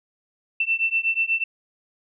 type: beating tone pair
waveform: sine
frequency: 2676 / 2684.2 Hz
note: E7 / E7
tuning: +25 / +31 cents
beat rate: 8.2 Hz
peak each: -23 / -23 dBFS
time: 0.6-1.44 s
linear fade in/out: 5 ms
effects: none